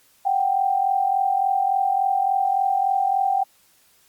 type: tone pair together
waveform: sine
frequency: 740 / 783.5 Hz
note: F#5 / G5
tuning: 0 / -1 cents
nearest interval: minor second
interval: 99 cents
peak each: -23 / -19 dBFS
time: 0.25-3.44 s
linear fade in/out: 10 ms
effects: white hiss -58 dBFS RMS until 4.08 s + Opus 48 kbps